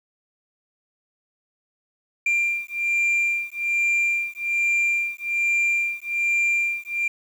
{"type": "beating tone pair", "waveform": "sine", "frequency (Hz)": [2379, 2380.2], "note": ["D7", "D7"], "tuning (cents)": [22, 23], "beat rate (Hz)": 1.2, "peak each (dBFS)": -21, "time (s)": [2.26, 7.08], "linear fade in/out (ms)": 5, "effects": ["tanh soft clip ceiling -17 dBFS", "8-bit"]}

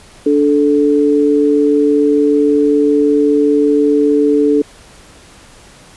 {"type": "tone pair together", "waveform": "sine", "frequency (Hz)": [291.4, 436.6], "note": ["D4", "A4"], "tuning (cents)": [-13, -13], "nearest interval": "perfect fifth", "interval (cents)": 700, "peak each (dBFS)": -11, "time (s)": [0.26, 4.62], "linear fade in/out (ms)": 5, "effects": ["pink hiss -41 dBFS RMS until 5.96 s", "resampled to 24000 Hz"]}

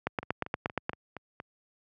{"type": "two click trains", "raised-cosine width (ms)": 0.5, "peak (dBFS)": [-13, -24], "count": [8, 6], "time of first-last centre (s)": [[0.07, 0.894], [0.23, 1.401]], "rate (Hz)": [8.49, 4.27], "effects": ["high-pass 80 Hz 12 dB/octave"]}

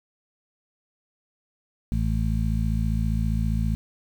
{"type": "harmonic tone", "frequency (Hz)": 55, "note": "A1", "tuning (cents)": 0, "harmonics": [1, 2, 3, 4], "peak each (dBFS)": [-24, -27, -29, -30], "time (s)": [1.92, 3.75], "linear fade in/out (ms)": 0, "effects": ["8-bit"]}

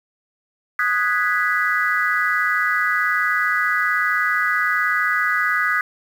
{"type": "chord", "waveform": "sine", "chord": "G# minor seventh", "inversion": "second", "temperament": "equal", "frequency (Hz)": [1244.5, 1480, 1661.2, 1975.5], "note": ["D#6", "F#6", "G#6", "B6"], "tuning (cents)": [0, 0, 0, 0], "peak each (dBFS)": -22, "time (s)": [0.79, 5.81], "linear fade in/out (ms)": 2, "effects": ["tanh soft clip ceiling -6 dBFS", "7-bit"]}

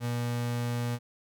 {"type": "tone", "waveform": "35% pulse", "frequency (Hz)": 120, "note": "B2", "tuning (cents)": -49, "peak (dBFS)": -27, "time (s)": [0, 0.99], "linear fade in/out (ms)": 50, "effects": []}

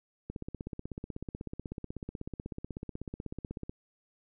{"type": "click train", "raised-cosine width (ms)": 3, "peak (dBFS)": -25, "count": 56, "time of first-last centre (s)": [0.3, 3.695], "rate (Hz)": 16.2, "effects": []}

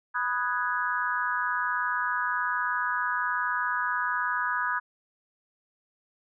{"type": "chord", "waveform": "sine", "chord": "G# minor seventh", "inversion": "first", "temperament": "equal", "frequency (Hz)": [987.8, 1244.5, 1480, 1661.2], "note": ["B5", "D#6", "F#6", "G#6"], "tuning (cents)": [0, 0, 0, 0], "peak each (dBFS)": -31, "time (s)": [0.14, 4.8], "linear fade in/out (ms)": 20, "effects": []}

